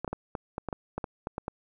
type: clicks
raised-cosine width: 1 ms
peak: -18 dBFS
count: 12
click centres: 0.046 / 0.078 / 0.13 / 0.352 / 0.581 / 0.687 / 0.728 / 0.98 / 1.042 / 1.271 / 1.381 / 1.481 s
effects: none